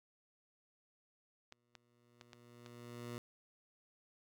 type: tone with exponential growth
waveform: 15% pulse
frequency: 120 Hz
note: B2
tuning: 49 cents flat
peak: -36 dBFS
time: 1.52-3.18 s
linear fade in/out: 0 ms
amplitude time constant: 360 ms
type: clicks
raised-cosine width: 0.2 ms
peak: -35 dBFS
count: 5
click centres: 1.524 / 1.753 / 2.212 / 2.332 / 2.662 s
effects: none